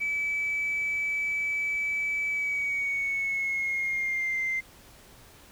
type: tone with pitch glide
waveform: sine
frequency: 2300 to 2085 Hz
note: D7 to C7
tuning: -37 to -7 cents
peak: -25 dBFS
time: 0-4.61 s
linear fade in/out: 20 ms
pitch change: -170 cents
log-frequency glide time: 2.28-4.4 s
effects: tanh soft clip ceiling -22 dBFS + pink hiss -53 dBFS RMS until 5.51 s